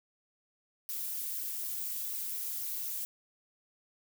violet noise with flanger, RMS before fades -37 dBFS, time 0.89-3.05 s, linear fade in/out 0 ms, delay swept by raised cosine 0.25 to 5.65 ms, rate 4 Hz, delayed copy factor -0.9, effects none

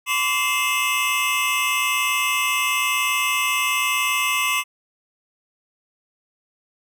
square tone cluster, 1029 / 1150 / 2097 / 2615 / 2870 Hz, C6 / D6 / C7 / E7 / F7, -29 / -37 / +3 / -15 / +47 cents, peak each -29 / -27 / -26 / -24 / -28 dBFS, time 0.06-4.64 s, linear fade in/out 50 ms, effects none

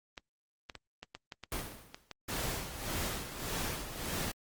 clicks, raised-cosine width 0.2 ms, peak -25 dBFS, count 10, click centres 0.178 / 0.698 / 0.753 / 1.03 / 1.15 / 1.322 / 1.437 / 1.592 / 1.945 / 2.113 s
pink noise with exponential decay, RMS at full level -34 dBFS, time 1.52-2.12 s, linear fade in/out 1 ms, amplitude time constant 130 ms
pink noise with tremolo, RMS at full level -35 dBFS, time 2.28-4.32 s, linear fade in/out 10 ms, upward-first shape sine, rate 1.7 Hz, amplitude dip 65%
effects Opus 32 kbps

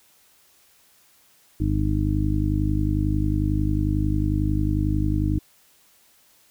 harmonic tone, 51.1 Hz, G#1, 27 cents flat, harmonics 1 / 2 / 3 / 4 / 5 / 6, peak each -24 / -24 / -30 / -32 / -32 / -26 dBFS, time 1.6-5.39 s, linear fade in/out 5 ms, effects white hiss -58 dBFS RMS until 6.5 s

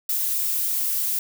violet noise with flanger, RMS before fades -24 dBFS, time 0.09-1.19 s, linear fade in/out 2 ms, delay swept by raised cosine 1.2 to 5.4 ms, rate 2.6 Hz, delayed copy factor -0.6, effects none

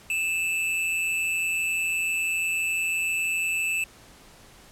square tone with amplitude modulation, 2637 Hz, E7, in tune, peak -22 dBFS, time 0.1-3.84 s, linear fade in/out 2 ms, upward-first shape sine, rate 172 Hz, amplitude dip 55%, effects pink hiss -51 dBFS RMS until 4.71 s + low-pass 12000 Hz 12 dB/octave

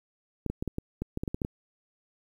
clicks, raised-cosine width 3 ms, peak -18 dBFS, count 12, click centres 0.463 / 0.5 / 0.625 / 0.677 / 0.784 / 1.02 / 1.174 / 1.235 / 1.278 / 1.345 / 1.418 / 1.449 s, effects 9-bit

